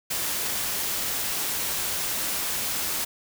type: noise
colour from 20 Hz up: white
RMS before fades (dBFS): -28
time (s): 0.1-3.05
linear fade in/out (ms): 10
effects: none